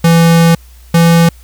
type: tone pair in turn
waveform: square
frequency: 166.9 / 167.78 Hz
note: E3 / E3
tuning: +22 / +31 cents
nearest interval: unison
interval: 9 cents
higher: second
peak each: -5 dBFS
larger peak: neither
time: 0.04-0.55 / 0.94-1.29 s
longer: first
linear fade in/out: 5 ms
effects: added 60 Hz sine -35 dBFS peak until 1.43 s + white hiss -46 dBFS RMS until 1.43 s